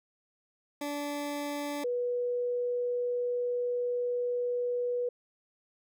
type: tone pair in turn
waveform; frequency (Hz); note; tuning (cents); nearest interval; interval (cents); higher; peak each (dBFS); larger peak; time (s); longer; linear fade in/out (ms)
20% pulse / sine; 289.8 / 488.4; D4 / B4; -23 / -19; major sixth; 904; second; -28; neither; 0.81-1.84 / 1.84-5.09; second; 5
effects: none